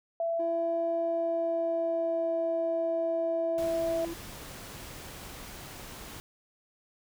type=tone with pitch glide; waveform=sine; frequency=668 to 659.2 Hz; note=E5 to E5; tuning=+23 to 0 cents; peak=-27 dBFS; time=0.2-4.05 s; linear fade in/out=2 ms; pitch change=-23 cents; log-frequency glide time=0.96-2.32 s
type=tone; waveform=triangle; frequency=335.6 Hz; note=E4; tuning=31 cents sharp; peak=-33 dBFS; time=0.39-4.14 s; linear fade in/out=10 ms
type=noise; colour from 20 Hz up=pink; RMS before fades=-44 dBFS; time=3.58-6.2 s; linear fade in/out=0 ms
effects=none